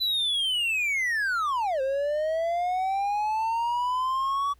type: linear two-way sweep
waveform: triangle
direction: down then up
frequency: 4021 to 523.3 to 1142 Hz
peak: -22 dBFS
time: 0-4.54 s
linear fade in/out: 20 ms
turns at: 1.81 s
effects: added 60 Hz sine -56 dBFS peak until 4.59 s + pink hiss -67 dBFS RMS until 4.59 s